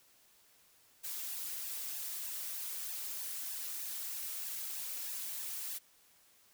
blue noise with flanger, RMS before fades -41 dBFS, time 1.03-5.79 s, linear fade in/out 20 ms, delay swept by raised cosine 1.1 to 4.9 ms, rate 3.2 Hz, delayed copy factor +0.8, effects white hiss -66 dBFS RMS until 6.53 s

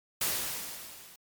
white noise with level ramp, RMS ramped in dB -28 to -53 dBFS, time 0.21-1.16 s, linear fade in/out 5 ms, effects MP3 96 kbps

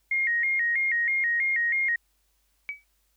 sine tone with vibrato, 2000 Hz, B6, 21 cents sharp, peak -22 dBFS, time 0.11-1.96 s, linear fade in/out 5 ms, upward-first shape square, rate 3.1 Hz, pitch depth 110 cents each way
sine tone with exponential decay, 2280 Hz, C#7, 48 cents sharp, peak -26 dBFS, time 2.69-2.84 s, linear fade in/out 0 ms, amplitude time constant 31 ms
effects added 50 Hz sine -70 dBFS peak until 3.16 s + white hiss -71 dBFS RMS until 3.16 s

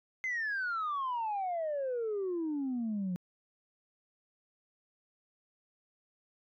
sine exponential sweep, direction down, 2093 to 174.61 Hz, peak -30 dBFS, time 0.24-3.16 s, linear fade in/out 0 ms, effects tanh soft clip ceiling -29 dBFS

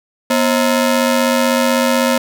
sawtooth ring-modulated tone, 390 Hz, G4, 9 cents flat, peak -5 dBFS, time 0.3-2.18 s, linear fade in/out 5 ms, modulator 147 Hz, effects none

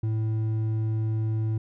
sine tone with hard clipping, 110 Hz, A2, in tune, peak -25 dBFS, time 0.03-1.58 s, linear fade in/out 5 ms, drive 5 dB, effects none

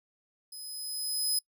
20% pulse tone with level ramp, 5050 Hz, D#8, 25 cents sharp, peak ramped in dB -37 to -20 dBFS, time 0.52-1.39 s, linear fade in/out 5 ms, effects noise-tail reverb RT60 0.1 s tail -25 dB re dry

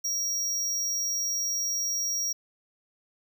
square tone, 5660 Hz, F8, 22 cents sharp, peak -27 dBFS, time 0.04-2.33 s, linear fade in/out 10 ms, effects none

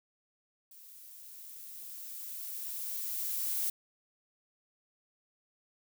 violet noise with level ramp, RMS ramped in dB -54 to -32 dBFS, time 0.71-3.7 s, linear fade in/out 5 ms, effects none

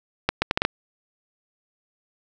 accelerating click train, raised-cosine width 0.3 ms, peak -3 dBFS, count 6, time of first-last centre 0.29-0.651 s, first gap 130 ms, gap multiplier 0.7, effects none

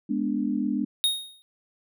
sine chord, G# diminished, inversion none, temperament equal with one note detuned, 208.4 / 246.9 / 293.7 Hz, G#3 / B3 / D4, +6 / 0 / 0 cents, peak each -28 dBFS, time 0.09-0.85 s, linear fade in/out 10 ms
square tone with exponential decay, 3729 Hz, A#7, in tune, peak -18 dBFS, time 1.04-1.42 s, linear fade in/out 0 ms, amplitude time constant 82 ms
effects none

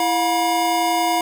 square tone cluster, 332.2 / 713 / 966 Hz, E4 / F5 / B5, +13 / +36 / -39 cents, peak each -25 / -20 / -23 dBFS, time 0-1.21 s, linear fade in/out 2 ms, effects 9-bit

